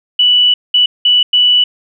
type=tone bursts at uneven times; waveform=sine; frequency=2960 Hz; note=F#7; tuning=in tune; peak=-6 dBFS; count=4; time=0.19-0.54 / 0.74-0.86 / 1.05-1.23 / 1.33-1.64 s; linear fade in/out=5 ms; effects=none